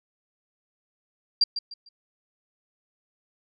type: tone with echo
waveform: sine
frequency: 4740 Hz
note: D8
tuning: 15 cents sharp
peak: -15 dBFS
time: 1.41-1.44 s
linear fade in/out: 5 ms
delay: 150 ms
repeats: 3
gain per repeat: -11 dB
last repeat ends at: 1.89 s
effects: none